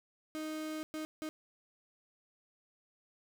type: tone bursts at uneven times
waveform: 35% pulse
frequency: 311.1 Hz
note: D#4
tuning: in tune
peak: -36 dBFS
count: 3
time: 0.35-0.83 / 0.94-1.05 / 1.22-1.29 s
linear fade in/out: 0 ms
effects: none